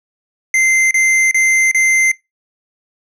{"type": "tone bursts", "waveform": "square", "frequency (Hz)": 2080, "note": "C7", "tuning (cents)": -11, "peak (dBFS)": -11, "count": 4, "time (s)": [0.54, 2.116], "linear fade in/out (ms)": 2, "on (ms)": 370, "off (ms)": 32, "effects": ["noise-tail reverb RT60 0.2 s tail -22 dB re dry", "low-pass 10000 Hz 12 dB/octave"]}